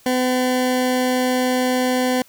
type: tone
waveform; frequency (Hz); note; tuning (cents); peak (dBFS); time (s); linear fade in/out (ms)
20% pulse; 253.4; B3; +45; -12; 0.06-2.22; 2
effects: white hiss -52 dBFS RMS until 2.28 s